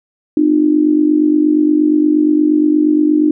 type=tone with amplitude modulation; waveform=sine; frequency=302.6 Hz; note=D#4; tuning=48 cents flat; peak=-5 dBFS; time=0.37-3.31 s; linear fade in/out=2 ms; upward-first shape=sine; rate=48.5 Hz; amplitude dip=75%; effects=none